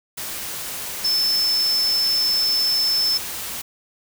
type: tone in noise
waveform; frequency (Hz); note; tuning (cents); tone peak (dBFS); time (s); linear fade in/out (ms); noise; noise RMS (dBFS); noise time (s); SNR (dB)
sine; 5274; E8; 0; -17; 1.04-3.18; 10; white; -30; 0.17-3.62; +10
effects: none